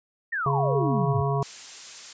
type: exponential sweep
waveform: sine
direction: down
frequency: 1900 to 92.5 Hz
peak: -25 dBFS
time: 0.32-1.22 s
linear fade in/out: 10 ms
type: harmonic tone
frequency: 138.59 Hz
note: C#3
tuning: in tune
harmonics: 1 / 3 / 5 / 7 / 8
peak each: -24 / -29 / -31 / -32 / -33 dBFS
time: 0.46-1.43 s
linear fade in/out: 2 ms
type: noise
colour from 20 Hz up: blue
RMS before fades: -36 dBFS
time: 1.42-2.13 s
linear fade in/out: 5 ms
effects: resampled to 16000 Hz